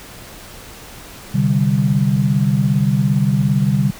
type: chord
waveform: sine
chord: C suspended second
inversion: none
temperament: equal with one note detuned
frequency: 130.81 / 148.28 / 196 Hz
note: C3 / D3 / G3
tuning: 0 / +17 / 0 cents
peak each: -17 dBFS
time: 1.34-3.91 s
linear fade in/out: 10 ms
effects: pink hiss -37 dBFS RMS until 3.99 s